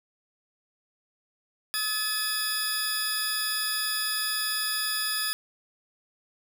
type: tone cluster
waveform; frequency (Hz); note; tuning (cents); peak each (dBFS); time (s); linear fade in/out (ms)
20% pulse; 1271 / 1719 / 4941; D#6 / A6 / D#8; +36 / -41 / -13; -31 / -26 / -23; 1.74-5.33; 0
effects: none